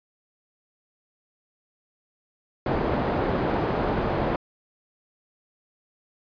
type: low-pass noise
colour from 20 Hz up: white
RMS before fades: -25 dBFS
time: 2.66-4.36 s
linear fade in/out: 2 ms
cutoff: 680 Hz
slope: 12 dB/octave
effects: resampled to 11025 Hz